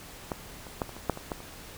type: clicks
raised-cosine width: 1 ms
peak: -16 / -29 / -14 / -27 / -28 / -10 / -24 / -17 / -30 dBFS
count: 9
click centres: 0.318 / 0.668 / 0.818 / 0.893 / 0.966 / 1.097 / 1.174 / 1.318 / 1.404 s
effects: pink hiss -46 dBFS RMS until 1.77 s